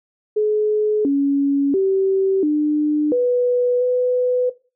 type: tone with pitch steps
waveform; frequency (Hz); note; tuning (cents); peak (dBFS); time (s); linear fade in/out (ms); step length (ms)
sine; 424.9 / 280 / 385.4 / 300 / 492.4 / 498.7; G#4 / C#4 / G4 / D4 / B4 / B4; +40 / +18 / -29 / +37 / -5 / +17; -14; 0.36-4.5; 10; 690
effects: noise-tail reverb RT60 0.3 s tail -17 dB re dry